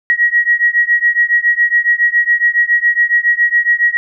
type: beating tone pair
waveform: sine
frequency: 1900 / 1907.2 Hz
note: A#6 / A#6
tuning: +33 / +39 cents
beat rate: 7.2 Hz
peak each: -12 / -13 dBFS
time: 0.1-3.97 s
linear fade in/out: 0 ms
effects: none